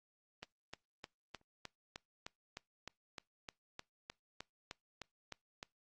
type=click train; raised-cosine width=0.2 ms; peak=-27 dBFS; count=18; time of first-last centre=0.43-5.629 s; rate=3.27 Hz; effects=noise-tail reverb RT60 0.2 s tail -24 dB re dry + Opus 24 kbps